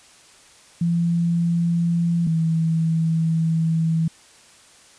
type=tone pair in turn; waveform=sine; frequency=170 / 162.63 Hz; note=F3 / E3; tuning=-46 / -23 cents; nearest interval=minor second; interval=77 cents; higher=first; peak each=-17 dBFS; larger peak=neither; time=0.81-2.27 / 2.27-4.08 s; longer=second; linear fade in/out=5 ms; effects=white hiss -50 dBFS RMS until 4.98 s + resampled to 22050 Hz